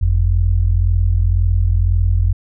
sine tone pair together, 47.17 / 89.1 Hz, F#1 / F2, +34 / +35 cents, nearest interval major seventh, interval 1101 cents, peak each -14 dBFS, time 0.01-2.33 s, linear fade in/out 10 ms, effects none

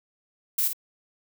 violet noise with echo, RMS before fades -24 dBFS, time 0.58-0.68 s, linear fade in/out 5 ms, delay 52 ms, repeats 1, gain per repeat -7 dB, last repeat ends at 0.732 s, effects none

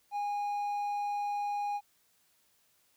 triangle tone, 820 Hz, G#5, 22 cents flat, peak -29 dBFS, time 0.11-1.81 s, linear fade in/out 50 ms, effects white hiss -70 dBFS RMS until 2.96 s

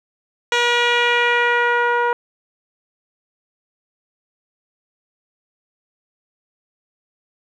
10% pulse tone with low-pass filter sweep, 479.6 Hz, A#4, 49 cents sharp, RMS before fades -17 dBFS, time 0.52-2.13 s, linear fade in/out 2 ms, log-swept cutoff 4800 to 1100 Hz, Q 1.4, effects none

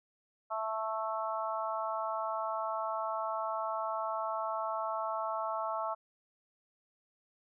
harmonic tone, 220 Hz, A3, in tune, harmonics 3 / 4 / 5 / 6, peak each -37 / -38 / -38 / -39 dBFS, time 0.5-5.95 s, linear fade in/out 20 ms, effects none

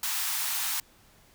white high-pass noise, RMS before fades -30 dBFS, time 0.03-0.8 s, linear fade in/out 2 ms, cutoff 780 Hz, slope 48 dB/octave, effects pink hiss -59 dBFS RMS until 1.34 s

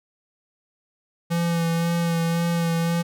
square tone with vibrato, 168.4 Hz, E3, 37 cents sharp, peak -21 dBFS, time 1.3-3.03 s, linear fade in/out 20 ms, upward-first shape sine, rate 1.9 Hz, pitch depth 20 cents each way, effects none

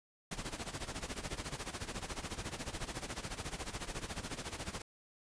pink noise with tremolo, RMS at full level -39 dBFS, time 0.31-4.82 s, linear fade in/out 5 ms, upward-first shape sine, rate 14 Hz, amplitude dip 80%, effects resampled to 22050 Hz

